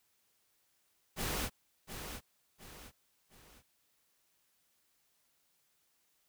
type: noise with echo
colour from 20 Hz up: pink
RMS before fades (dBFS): -36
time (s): 1.16-1.5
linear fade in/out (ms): 50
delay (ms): 710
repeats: 3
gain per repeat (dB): -8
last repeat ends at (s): 3.63
effects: white hiss -75 dBFS RMS until 6.28 s